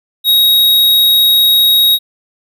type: tone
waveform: square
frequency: 3787 Hz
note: A#7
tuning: 27 cents sharp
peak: -7 dBFS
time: 0.24-1.99 s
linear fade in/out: 50 ms
effects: none